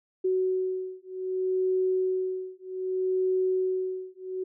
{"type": "beating tone pair", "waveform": "sine", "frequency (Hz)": [372.6, 373.24], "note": ["F#4", "F#4"], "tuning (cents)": [12, 15], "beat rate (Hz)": 0.64, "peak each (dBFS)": -28, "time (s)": [0.24, 4.44], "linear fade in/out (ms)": 10, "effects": []}